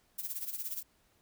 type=noise with tremolo; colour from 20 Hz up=violet; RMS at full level=-36 dBFS; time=0.18-0.83 s; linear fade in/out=10 ms; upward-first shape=sine; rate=17 Hz; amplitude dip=75%; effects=pink hiss -70 dBFS RMS until 1.21 s